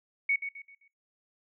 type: tone with echo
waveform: sine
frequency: 2226 Hz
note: C#7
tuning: 7 cents sharp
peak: -23 dBFS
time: 0.29-0.36 s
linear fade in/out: 5 ms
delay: 130 ms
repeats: 4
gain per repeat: -9 dB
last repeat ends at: 0.88 s
effects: noise-tail reverb RT60 0.4 s tail -26 dB re dry